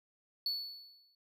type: tone with exponential decay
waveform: triangle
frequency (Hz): 4435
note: C#8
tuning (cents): 0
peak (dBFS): -29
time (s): 0.46-1.15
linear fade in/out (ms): 2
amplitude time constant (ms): 150
effects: none